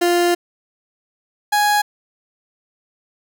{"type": "tone pair in turn", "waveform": "30% pulse", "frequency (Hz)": [349.2, 830.5], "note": ["F4", "G#5"], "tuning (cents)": [0, 0], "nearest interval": "octave + minor third", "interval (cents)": 1500, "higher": "second", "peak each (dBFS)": -11, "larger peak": "neither", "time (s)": [[0.01, 0.35], [1.52, 1.82]], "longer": "first", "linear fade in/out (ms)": 10, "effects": []}